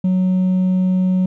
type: tone with hard clipping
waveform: triangle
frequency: 185 Hz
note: F#3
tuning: in tune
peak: -12 dBFS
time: 0.04-1.26 s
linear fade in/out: 5 ms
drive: 1 dB
effects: none